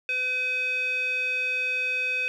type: tone with band-pass filter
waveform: square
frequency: 507 Hz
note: B4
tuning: 45 cents sharp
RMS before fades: -27 dBFS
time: 0.09-2.28 s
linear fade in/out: 0 ms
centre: 2400 Hz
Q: 10
effects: none